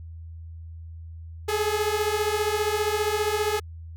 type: beating tone pair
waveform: sawtooth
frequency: 415.3 / 430.3 Hz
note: G#4 / A4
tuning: 0 / -39 cents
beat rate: 15 Hz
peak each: -22 dBFS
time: 1.48-3.6 s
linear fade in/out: 10 ms
effects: added 82 Hz sine -37 dBFS peak until 3.96 s